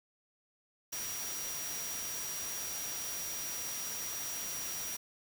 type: tone in noise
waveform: sine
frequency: 5750 Hz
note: F8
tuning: 50 cents sharp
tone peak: -40 dBFS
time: 0.92-4.97 s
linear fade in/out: 10 ms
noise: white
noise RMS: -41 dBFS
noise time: 0.92-4.97 s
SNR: -2 dB
effects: none